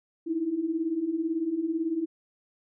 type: beating tone pair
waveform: sine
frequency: 311.1 / 329.1 Hz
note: D#4 / E4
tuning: 0 / -3 cents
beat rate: 18 Hz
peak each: -32 / -27 dBFS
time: 0.26-2.06 s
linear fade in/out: 20 ms
effects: none